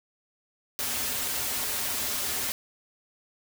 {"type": "noise with comb filter", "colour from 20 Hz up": "white", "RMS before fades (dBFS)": -30, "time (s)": [0.79, 2.52], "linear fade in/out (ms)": 0, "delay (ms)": 6, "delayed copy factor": -0.65, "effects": []}